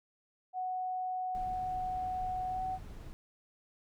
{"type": "tone with pitch glide", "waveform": "sine", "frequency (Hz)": [740, 749.5], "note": ["F#5", "F#5"], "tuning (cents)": [0, 22], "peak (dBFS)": -33, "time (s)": [0.53, 2.79], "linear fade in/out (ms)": 50, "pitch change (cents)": 22, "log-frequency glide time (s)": [2.49, 2.62]}
{"type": "noise", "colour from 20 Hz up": "brown", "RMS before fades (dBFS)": -46, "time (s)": [1.35, 3.13], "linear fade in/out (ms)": 0}
{"effects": []}